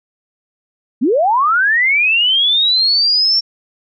sine linear sweep, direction up, 207.7 to 5490 Hz, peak -10 dBFS, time 1.01-3.41 s, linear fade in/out 20 ms, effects none

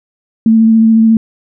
sine tone with vibrato, 223.6 Hz, A3, 28 cents sharp, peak -4 dBFS, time 0.46-1.17 s, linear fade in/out 2 ms, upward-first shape sine, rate 14 Hz, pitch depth 16 cents each way, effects none

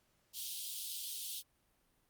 pink high-pass noise, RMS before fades -42 dBFS, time 0.33-1.43 s, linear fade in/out 50 ms, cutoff 3100 Hz, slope 48 dB/octave, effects pink hiss -75 dBFS RMS until 2.09 s + Opus 48 kbps

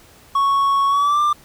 triangle tone with pitch glide, 1108.7 to 1188.3 Hz, C#6 to D6, 0 to +20 cents, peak -12 dBFS, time 0.35-1.33 s, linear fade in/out 5 ms, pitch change +120 cents, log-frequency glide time 0.88-1.21 s, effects pink hiss -48 dBFS RMS until 1.44 s

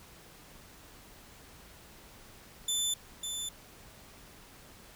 20% pulse tone with echo, 3520 Hz, A7, in tune, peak -23 dBFS, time 2.68-2.94 s, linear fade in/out 5 ms, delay 550 ms, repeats 1, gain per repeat -6 dB, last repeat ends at 3.49 s, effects pink hiss -54 dBFS RMS until 4.95 s

